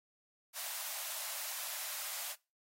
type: high-pass noise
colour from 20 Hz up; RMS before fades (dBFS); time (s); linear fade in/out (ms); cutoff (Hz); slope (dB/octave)
white; -41; 0.53-2.36; 50; 560; 96
effects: noise-tail reverb RT60 0.3 s tail -24 dB re dry + AAC 48 kbps